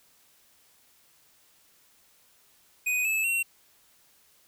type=tone with pitch steps; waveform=square; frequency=2492 / 2608 / 2730 Hz; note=D#7 / E7 / F7; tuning=+2 / -19 / -40 cents; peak=-25 dBFS; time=2.86-3.43 s; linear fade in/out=10 ms; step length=190 ms; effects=white hiss -62 dBFS RMS until 4.47 s